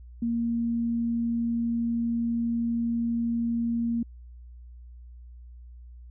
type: tone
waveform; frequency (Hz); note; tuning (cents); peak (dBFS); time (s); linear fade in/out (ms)
sine; 233.1; A#3; 0; -24; 0.22-4.03; 5
effects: added 60 Hz sine -43 dBFS peak until 6.1 s